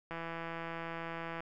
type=click train; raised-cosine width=0.5 ms; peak=-26 dBFS; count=216; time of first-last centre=0.11-1.405 s; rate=166 Hz; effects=none